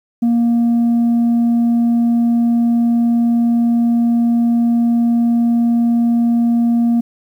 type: tone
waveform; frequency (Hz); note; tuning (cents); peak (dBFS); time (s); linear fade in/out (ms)
sine; 234.9; A#3; +13; -8; 0.22-7.01; 10
effects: tanh soft clip ceiling -10 dBFS + 8-bit